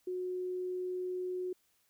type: tone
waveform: sine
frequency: 365.1 Hz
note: F#4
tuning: 23 cents flat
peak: -34 dBFS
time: 0.07-1.53 s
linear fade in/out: 5 ms
effects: white hiss -73 dBFS RMS until 1.89 s